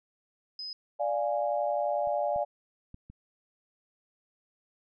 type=tone; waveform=sine; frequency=5040 Hz; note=D#8; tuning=21 cents sharp; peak=-36 dBFS; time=0.59-0.73 s; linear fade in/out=2 ms
type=chord; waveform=sine; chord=D diminished; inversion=none; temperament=equal; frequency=587.3 / 698.5 / 830.6 Hz; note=D5 / F5 / Ab5; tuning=0 / 0 / 0 cents; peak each=-29 / -31 / -33 dBFS; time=0.99-2.45 s; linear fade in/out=20 ms
type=clicks; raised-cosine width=5 ms; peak=-41 / -35 / -33 / -35 dBFS; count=4; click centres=2.073 / 2.361 / 2.944 / 3.1 s
effects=none